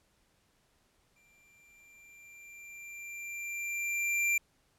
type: tone with exponential growth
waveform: square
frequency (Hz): 2368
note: D7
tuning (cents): +14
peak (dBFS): -26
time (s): 1.16-4.38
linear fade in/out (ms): 5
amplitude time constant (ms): 700
effects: pink hiss -71 dBFS RMS until 4.78 s + low-pass 12000 Hz 12 dB/octave